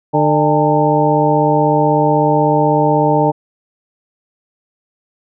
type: harmonic tone with a mistuned harmonic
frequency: 150 Hz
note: D3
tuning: 37 cents sharp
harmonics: 1 / 2 / 3 / 4 / 5 / 6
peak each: -17 / -17 / -17 / -17 / -17 / -17 dBFS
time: 0.13-3.32 s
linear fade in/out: 20 ms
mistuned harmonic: 5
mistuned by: +120 cents
effects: none